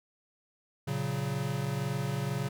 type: chord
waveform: square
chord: F# major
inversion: first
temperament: equal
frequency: 116.54 / 138.59 / 185 Hz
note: A#2 / C#3 / F#3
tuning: 0 / 0 / 0 cents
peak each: -37 / -33 / -38 dBFS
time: 0.87-2.49 s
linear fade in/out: 10 ms
effects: none